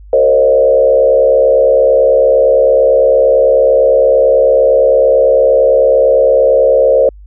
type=tone with frequency modulation; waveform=sine; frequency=534 Hz; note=C5; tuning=35 cents sharp; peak=-5 dBFS; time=0.13-7.09 s; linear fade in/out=2 ms; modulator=68.9 Hz; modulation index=1.1; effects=added 50 Hz sine -32 dBFS peak until 7.26 s